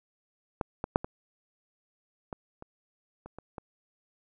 clicks, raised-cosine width 1 ms, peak -15 / -17 / -7 / -21 / -22 / -29 / -30 / -28 / -24 dBFS, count 9, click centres 0.612 / 0.841 / 0.959 / 1.045 / 2.328 / 2.624 / 3.26 / 3.386 / 3.582 s, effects none

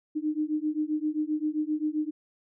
sine beating tone pair, 301.9 / 309.5 Hz, D4 / D#4, +48 / -9 cents, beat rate 7.6 Hz, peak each -29 / -29 dBFS, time 0.15-2.11 s, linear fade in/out 20 ms, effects none

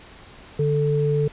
sine tone pair together, 146.83 / 440 Hz, D3 / A4, 0 / 0 cents, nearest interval octave + perfect fifth, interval 1900 cents, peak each -20 / -21 dBFS, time 0.59-1.28 s, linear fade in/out 5 ms, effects pink hiss -45 dBFS RMS until 1.32 s + resampled to 8000 Hz

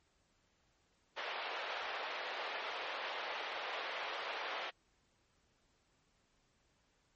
pink band-pass noise, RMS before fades -42 dBFS, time 1.16-4.71 s, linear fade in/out 20 ms, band 520 to 3600 Hz, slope 24 dB/octave, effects pink hiss -75 dBFS RMS until 7.15 s + MP3 32 kbps

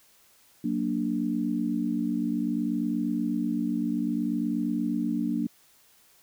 sine chord, Gb augmented, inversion none, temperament equal, 185 / 233.1 / 293.7 Hz, Gb3 / Bb3 / D4, 0 / 0 / 0 cents, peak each -32 / -28 / -29 dBFS, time 0.64-5.47 s, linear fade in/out 5 ms, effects white hiss -60 dBFS RMS until 6.22 s

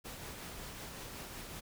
pink noise with tremolo, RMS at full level -45 dBFS, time 0.04-1.61 s, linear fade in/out 20 ms, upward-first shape triangle, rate 5.4 Hz, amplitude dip 30%, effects none

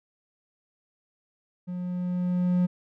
triangle tone with level ramp, 179.3 Hz, F3, 46 cents sharp, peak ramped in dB -29 to -17 dBFS, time 1.67-2.67 s, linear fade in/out 20 ms, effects none

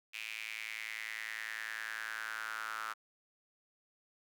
sawtooth tone with high-pass filter sweep, 110 Hz, A2, in tune, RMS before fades -42 dBFS, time 0.13-2.94 s, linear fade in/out 20 ms, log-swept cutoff 2500 to 1300 Hz, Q 6, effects none

